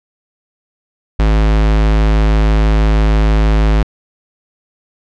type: tone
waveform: square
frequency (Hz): 53.1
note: G#1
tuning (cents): +39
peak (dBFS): -9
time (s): 1.19-3.83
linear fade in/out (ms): 5
effects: low-pass 4000 Hz 12 dB/octave